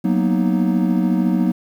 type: chord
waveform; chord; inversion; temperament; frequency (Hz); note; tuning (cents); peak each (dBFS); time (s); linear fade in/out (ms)
triangle; B major seventh; second; equal; 185 / 233.1 / 246.9 / 311.1; F#3 / A#3 / B3 / D#4; 0 / 0 / 0 / 0; -16 / -19 / -20 / -20; 0.04-1.52; 10
effects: 8-bit